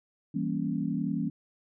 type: chord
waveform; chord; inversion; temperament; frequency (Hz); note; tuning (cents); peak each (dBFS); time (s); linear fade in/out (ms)
sine; E diminished seventh; none; equal with one note detuned; 164.81 / 196 / 234.6 / 277.2; E3 / G3 / Bb3 / Db4; 0 / 0 / +11 / 0; -33; 0.34-1.3; 10
effects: none